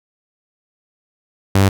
sawtooth tone, 97.5 Hz, G2, 9 cents flat, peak -6 dBFS, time 1.55-1.69 s, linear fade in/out 5 ms, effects none

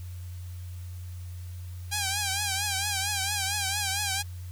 5% pulse tone with vibrato, 801 Hz, G5, 37 cents sharp, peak -15 dBFS, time 1.91-4.23 s, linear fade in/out 20 ms, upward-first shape triangle, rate 4.4 Hz, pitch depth 98 cents each way, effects added 89 Hz sine -36 dBFS peak until 4.51 s + white hiss -55 dBFS RMS until 4.51 s

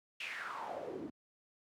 pink noise with band-pass filter sweep, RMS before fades -43 dBFS, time 0.2-1.1 s, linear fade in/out 5 ms, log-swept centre 2800 to 260 Hz, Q 4.8, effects high-pass 100 Hz 12 dB/octave

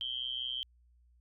sine tone with amplitude modulation, 3148 Hz, G7, 7 cents sharp, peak -30 dBFS, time 0.01-0.63 s, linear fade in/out 0 ms, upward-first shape sine, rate 125 Hz, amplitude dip 100%, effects added 60 Hz sine -62 dBFS peak until 1.2 s

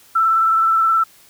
sine tone with vibrato, 1329 Hz, E6, 14 cents sharp, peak -12 dBFS, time 0.15-1.04 s, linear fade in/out 10 ms, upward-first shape triangle, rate 19 Hz, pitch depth 30 cents each way, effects white hiss -49 dBFS RMS until 1.29 s

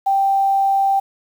sine tone, 784 Hz, G5, in tune, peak -13 dBFS, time 0.06-1 s, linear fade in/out 10 ms, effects 7-bit

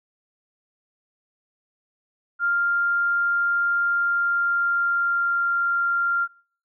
sine tone with pitch glide, 1396.9 to 1388.9 Hz, F6 to F6, 0 to -10 cents, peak -19 dBFS, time 2.39-6.28 s, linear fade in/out 50 ms, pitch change -10 cents, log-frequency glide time 3.86-5.56 s, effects noise-tail reverb RT60 0.5 s tail -22 dB re dry

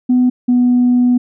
sine tone pair in turn, 250 / 246.4 Hz, B3 / B3, +21 / -4 cents, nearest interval unison, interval 25 cents, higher first, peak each -7 dBFS, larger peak neither, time 0.09-0.3 / 0.48-1.18 s, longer second, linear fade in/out 10 ms, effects tanh soft clip ceiling -5 dBFS

